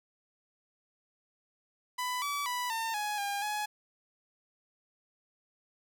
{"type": "tone with pitch steps", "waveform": "sawtooth", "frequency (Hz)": [997, 1148, 987, 904, 837, 806, 841], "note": ["B5", "D6", "B5", "A5", "G#5", "G5", "G#5"], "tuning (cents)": [16, -40, -1, 47, 13, 48, 22], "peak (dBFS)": -28, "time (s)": [1.98, 3.66], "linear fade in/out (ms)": 10, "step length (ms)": 240, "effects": []}